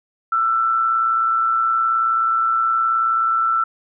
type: tone with amplitude modulation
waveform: sine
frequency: 1336 Hz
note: E6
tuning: 23 cents sharp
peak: -13 dBFS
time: 0.32-3.64 s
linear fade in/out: 5 ms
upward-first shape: sine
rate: 119 Hz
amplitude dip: 45%
effects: none